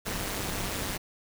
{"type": "noise with amplitude modulation", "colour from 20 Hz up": "pink", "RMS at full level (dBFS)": -29, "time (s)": [0.05, 0.98], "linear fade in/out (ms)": 20, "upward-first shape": "sine", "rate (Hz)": 201, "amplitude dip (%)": 85, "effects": []}